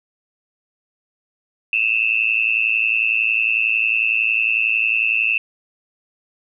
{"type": "tone with amplitude modulation", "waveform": "sine", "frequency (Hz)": 2637, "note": "E7", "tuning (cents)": 0, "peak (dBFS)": -11, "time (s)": [1.73, 5.38], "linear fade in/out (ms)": 2, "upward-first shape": "sine", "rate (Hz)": 111, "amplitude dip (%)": 100, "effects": []}